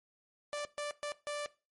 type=tone bursts at uneven times; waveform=sawtooth; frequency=587.3 Hz; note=D5; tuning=in tune; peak=-32 dBFS; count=4; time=0.53-0.65 / 0.78-0.91 / 1.03-1.12 / 1.27-1.46 s; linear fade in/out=0 ms; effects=noise-tail reverb RT60 0.3 s tail -18 dB re dry + MP3 48 kbps